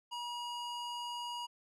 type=tone with band-pass filter; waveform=square; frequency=960 Hz; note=B5; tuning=49 cents flat; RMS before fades=-41 dBFS; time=0.11-1.47 s; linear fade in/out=20 ms; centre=2700 Hz; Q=0.71; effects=none